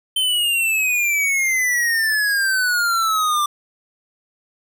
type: exponential sweep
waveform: square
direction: down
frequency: 3100 to 1174.7 Hz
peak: -17 dBFS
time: 0.16-3.46 s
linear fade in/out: 5 ms
effects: none